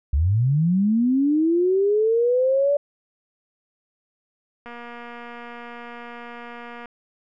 sine linear sweep, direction up, 64.1 to 581 Hz, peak -16 dBFS, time 0.13-2.77 s, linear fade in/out 5 ms
click train, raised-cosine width 0.5 ms, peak -24 dBFS, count 524, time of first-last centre 4.66-6.857 s, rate 238 Hz
effects none

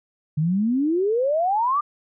sine exponential sweep, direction up, 146.83 to 1217 Hz, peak -18 dBFS, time 0.37-1.81 s, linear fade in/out 10 ms, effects none

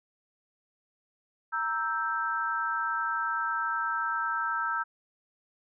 sine chord, E diminished, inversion second, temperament equal, 932.3 / 1318.5 / 1568 Hz, Bb5 / E6 / G6, 0 / 0 / 0 cents, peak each -34 / -30 / -32 dBFS, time 1.52-4.84 s, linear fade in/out 20 ms, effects none

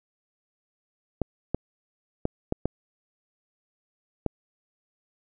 clicks, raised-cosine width 2 ms, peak -11 dBFS, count 6, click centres 1.217 / 1.546 / 2.254 / 2.524 / 2.656 / 4.263 s, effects none

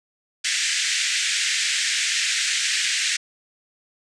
pink band-pass noise, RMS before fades -23 dBFS, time 0.44-3.17 s, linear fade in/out 10 ms, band 1700 to 8400 Hz, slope 48 dB/octave, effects none

